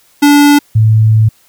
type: tone pair in turn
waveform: square / sine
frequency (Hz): 289.4 / 109.73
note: D4 / A2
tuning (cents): -25 / -4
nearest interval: octave + perfect fourth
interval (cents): 1679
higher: first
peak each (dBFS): -4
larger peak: neither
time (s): 0.22-0.59 / 0.75-1.29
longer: second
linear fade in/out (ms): 10
effects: white hiss -49 dBFS RMS until 1.48 s